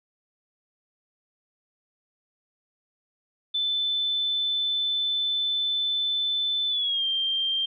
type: tone with pitch glide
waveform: sine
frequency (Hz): 3520 to 3172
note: A7 to G7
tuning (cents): 0 to +20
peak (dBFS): -23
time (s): 3.54-7.66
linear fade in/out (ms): 10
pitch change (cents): -180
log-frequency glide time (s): 6.68-7.05
effects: none